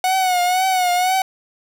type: tone with vibrato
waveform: 45% pulse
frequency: 735 Hz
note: F#5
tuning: 12 cents flat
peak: -15 dBFS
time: 0.04-1.22 s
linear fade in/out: 2 ms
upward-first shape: triangle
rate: 2 Hz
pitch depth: 70 cents each way
effects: none